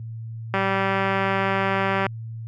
click train, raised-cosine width 0.5 ms, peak -8 dBFS, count 297, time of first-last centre 0.54-2.066 s, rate 194 Hz, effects added 113 Hz sine -30 dBFS peak until 2.47 s + high-pass 80 Hz 12 dB/octave

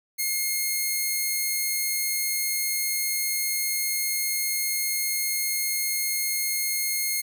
5% pulse tone, 2145 Hz, C7, 42 cents sharp, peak -14 dBFS, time 0.18-7.22 s, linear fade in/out 20 ms, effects none

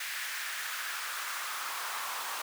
pink noise with high-pass filter sweep, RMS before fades -37 dBFS, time 0-2.42 s, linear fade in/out 5 ms, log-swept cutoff 1800 to 980 Hz, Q 2.4, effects none

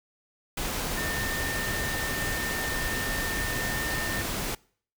sine tone in noise, 1811 Hz, A6, 49 cents sharp, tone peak -32 dBFS, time 0.97-4.22 s, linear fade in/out 5 ms, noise pink, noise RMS -31 dBFS, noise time 0.57-4.55 s, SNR -4 dB, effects noise-tail reverb RT60 0.5 s tail -24 dB re dry

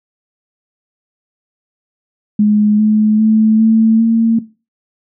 sine tone with pitch steps, 210 / 214.2 / 218.4 / 222.7 / 227.2 Hz, G#3 / A3 / A3 / A3 / A#3, +19 / -46 / -13 / +21 / -44 cents, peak -7 dBFS, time 2.39-4.39 s, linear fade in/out 5 ms, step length 400 ms, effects noise-tail reverb RT60 0.3 s tail -17 dB re dry

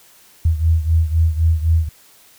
sine beating tone pair, 80.2 / 84.1 Hz, E2 / E2, -47 / +35 cents, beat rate 3.9 Hz, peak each -14 / -18 dBFS, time 0.45-1.89 s, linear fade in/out 5 ms, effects white hiss -49 dBFS RMS until 2.38 s

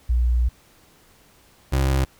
sine / 30% pulse tone pair in turn, 60.2 / 67.04 Hz, B1 / C2, -44 / +43 cents, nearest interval major second, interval 187 cents, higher second, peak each -16 / -15 dBFS, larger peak second, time 0.09-0.49 / 1.72-2.05 s, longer first, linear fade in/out 10 ms, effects pink hiss -55 dBFS RMS until 2.19 s

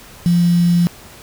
sine tone with quantisation, 173.4 Hz, F3, 12 cents flat, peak -10 dBFS, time 0.26-0.87 s, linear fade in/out 0 ms, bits 5, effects pink hiss -40 dBFS RMS until 1.22 s

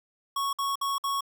square tone bursts, 1107 Hz, C#6, 3 cents flat, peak -27 dBFS, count 4, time 0.36-1.208 s, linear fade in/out 5 ms, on 170 ms, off 56 ms, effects none

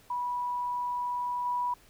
sine tone with level steps, 979 Hz, B5, 15 cents flat, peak -29 / -27 dBFS, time 0.1-1.74 s, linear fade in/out 5 ms, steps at 1.45 s, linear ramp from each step 10 ms, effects pink hiss -59 dBFS RMS until 1.89 s

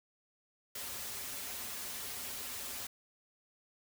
white noise with comb filter, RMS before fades -42 dBFS, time 0.75-2.87 s, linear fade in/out 5 ms, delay 6.2 ms, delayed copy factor -0.85, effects none

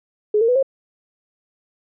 sine tone with pitch steps, 422 / 457.5 / 496.1 / 537.9 Hz, G#4 / A#4 / B4 / C5, +28 / -32 / +8 / +48 cents, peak -13 dBFS, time 0.34-0.628 s, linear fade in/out 5 ms, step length 72 ms, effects none

